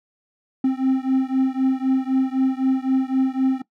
triangle beating tone pair, 261.6 / 265.5 Hz, C4 / C4, 0 / +25 cents, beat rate 3.9 Hz, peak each -18 / -19 dBFS, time 0.64-3.62 s, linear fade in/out 5 ms, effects noise-tail reverb RT60 0.1 s tail -20 dB re dry

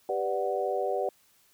sine chord, G major seventh, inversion none, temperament equal, 392 / 493.9 / 587.3 / 740 Hz, G4 / B4 / D5 / F#5, 0 / 0 / 0 / 0 cents, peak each -32 dBFS, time 0.09-1.09 s, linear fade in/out 2 ms, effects white hiss -64 dBFS RMS until 1.53 s

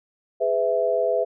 sine chord, E major, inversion first, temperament equal with one note detuned, 415.3 / 503.1 / 659.3 Hz, G#4 / B4 / E5, 0 / +32 / 0 cents, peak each -26 / -23 / -22 dBFS, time 0.4-1.25 s, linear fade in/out 20 ms, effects none

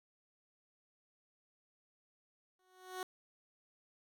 15% pulse tone with exponential growth, 370 Hz, F#4, in tune, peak -31 dBFS, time 2.59-3.03 s, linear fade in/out 2 ms, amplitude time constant 94 ms, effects none

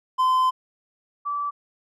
triangle / sine tone pair in turn, 1028 / 1157.9 Hz, C6 / D6, -31 / -25 cents, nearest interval major second, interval 206 cents, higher second, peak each -15 / -24 dBFS, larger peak first, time 0.18-0.51 / 1.25-1.51 s, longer first, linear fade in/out 20 ms, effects none

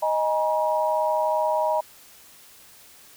sine chord, D# suspended fourth, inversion none, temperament equal with one note detuned, 622.3 / 830.6 / 953.6 Hz, D#5 / G#5 / A#5, 0 / 0 / +39 cents, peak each -23 / -28 / -24 dBFS, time 0.02-1.81 s, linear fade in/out 10 ms, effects white hiss -50 dBFS RMS until 3.16 s

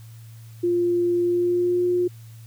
sine tone with pitch glide, 349.2 to 356.3 Hz, F4 to F4, 0 to +35 cents, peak -18 dBFS, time 0.63-2.08 s, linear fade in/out 10 ms, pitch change +35 cents, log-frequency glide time 1.21-1.85 s, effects added 113 Hz sine -40 dBFS peak until 2.46 s + white hiss -55 dBFS RMS until 2.46 s

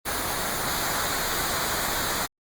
pink noise with comb filter, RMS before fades -27 dBFS, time 0.05-2.27 s, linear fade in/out 20 ms, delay 0.36 ms, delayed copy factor -0.65, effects Opus 24 kbps

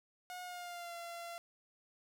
sawtooth tone with pitch glide, 723 to 684.4 Hz, F#5 to F5, -40 to -35 cents, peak -40 dBFS, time 0.3-1.38 s, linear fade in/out 0 ms, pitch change -95 cents, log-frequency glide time 0.42-0.95 s, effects none

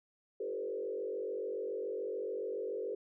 sine tone with frequency modulation, 447.1 Hz, A4, 28 cents sharp, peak -35 dBFS, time 0.4-2.95 s, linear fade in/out 5 ms, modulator 47 Hz, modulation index 1.5, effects none

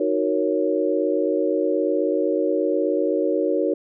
sine chord, D# minor seventh, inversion none, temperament equal, 311.1 / 370 / 466.2 / 554.4 Hz, D#4 / F#4 / A#4 / C#5, 0 / 0 / 0 / 0 cents, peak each -24 dBFS, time 0-3.74 s, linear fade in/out 5 ms, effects none

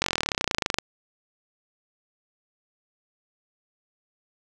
slowing click train, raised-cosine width 0.2 ms, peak -5 dBFS, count 26, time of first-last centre 0.02-0.786 s, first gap 21 ms, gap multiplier 1.03, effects none

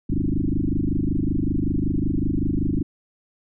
sine tone with frequency modulation, 144.2 Hz, D3, 31 cents flat, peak -19 dBFS, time 0.09-2.83 s, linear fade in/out 10 ms, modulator 25.3 Hz, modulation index 6.9, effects none

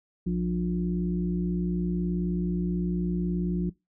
harmonic tone, 59.2 Hz, A#1, 27 cents sharp, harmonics 1 / 3 / 5 / 6, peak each -34 / -25 / -36 / -36 dBFS, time 0.26-3.7 s, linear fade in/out 10 ms, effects noise-tail reverb RT60 0.2 s tail -21 dB re dry

